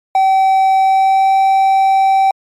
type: tone with pitch glide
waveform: triangle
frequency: 768 to 773.8 Hz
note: G5 to G5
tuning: -36 to -23 cents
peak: -6 dBFS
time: 0.15-2.31 s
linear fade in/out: 2 ms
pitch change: +13 cents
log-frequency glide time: 0.78-1.35 s
effects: MP3 64 kbps